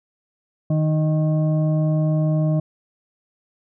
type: tone with frequency modulation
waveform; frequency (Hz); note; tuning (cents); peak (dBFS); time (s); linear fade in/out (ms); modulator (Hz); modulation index
sine; 155.56; D#3; 0; -16; 0.7-2.6; 5; 465; 0.58
effects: none